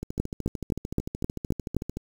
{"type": "two click trains", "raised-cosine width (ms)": 3, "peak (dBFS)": [-19, -11], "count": [27, 7], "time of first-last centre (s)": [[0.03, 1.97], [0.2, 1.767]], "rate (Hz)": [13.4, 3.83], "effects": ["7-bit"]}